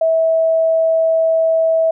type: tone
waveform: sine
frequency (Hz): 650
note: E5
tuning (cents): -24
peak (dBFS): -11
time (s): 0.01-1.91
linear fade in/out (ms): 5
effects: none